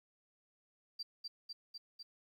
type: tone with echo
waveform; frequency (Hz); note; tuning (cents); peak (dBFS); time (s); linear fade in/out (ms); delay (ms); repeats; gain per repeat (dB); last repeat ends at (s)
sine; 4699; D8; 0; -38; 0.99-1.03; 10; 250; 4; -2; 2.03
effects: tanh soft clip ceiling -34 dBFS + 12-bit